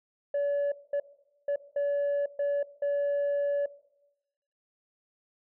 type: tone bursts at uneven times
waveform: sine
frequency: 571 Hz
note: D5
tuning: 49 cents flat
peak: -23 dBFS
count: 6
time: 0.34-0.72 / 0.93-1 / 1.48-1.56 / 1.76-2.26 / 2.39-2.63 / 2.82-3.66 s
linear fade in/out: 5 ms
effects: noise-tail reverb RT60 0.9 s tail -19 dB re dry + tanh soft clip ceiling -24 dBFS